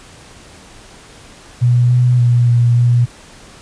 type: tone with pitch steps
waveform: sine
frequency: 121.9 / 123.8 / 120.7 / 119.5 / 120.8 Hz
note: B2 / B2 / B2 / A#2 / B2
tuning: -22 / +5 / -39 / +43 / -38 cents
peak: -8 dBFS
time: 1.61-3.06 s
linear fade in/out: 20 ms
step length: 290 ms
effects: pink hiss -40 dBFS RMS until 3.61 s + resampled to 22050 Hz